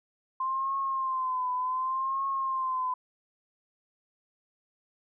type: tone with vibrato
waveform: sine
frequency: 1044 Hz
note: C6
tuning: 4 cents flat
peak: -27 dBFS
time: 0.4-2.94 s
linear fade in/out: 5 ms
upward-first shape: triangle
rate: 0.67 Hz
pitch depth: 77 cents each way
effects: none